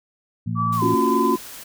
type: harmonic tone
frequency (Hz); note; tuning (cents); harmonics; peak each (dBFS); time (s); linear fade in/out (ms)
56.8; A#1; -44; 2 / 3 / 4; -25 / -27 / -30; 0.46-0.95; 10
type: tone with pitch glide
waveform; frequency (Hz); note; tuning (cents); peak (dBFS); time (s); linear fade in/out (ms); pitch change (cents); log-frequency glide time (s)
sine; 1153 to 1015.4; D6 to B5; -32 to +48; -20; 0.55-1.38; 50; -220; 0.76-0.82
type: noise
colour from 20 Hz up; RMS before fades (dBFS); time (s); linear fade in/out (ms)
white; -38; 0.72-1.64; 10
type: chord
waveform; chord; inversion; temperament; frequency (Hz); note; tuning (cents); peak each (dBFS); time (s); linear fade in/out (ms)
sine; Gb major seventh; first; just; 231.2 / 277.5 / 346.9 / 370; Bb3 / Db4 / F4 / Gb4; -14 / +2 / -12 / 0; -23; 0.82-1.36; 5
effects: none